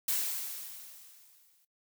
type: noise with exponential decay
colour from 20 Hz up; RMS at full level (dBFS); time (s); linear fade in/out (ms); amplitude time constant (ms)
blue; -29; 0.08-1.65; 5; 340
effects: noise-tail reverb RT60 0.1 s tail -17 dB re dry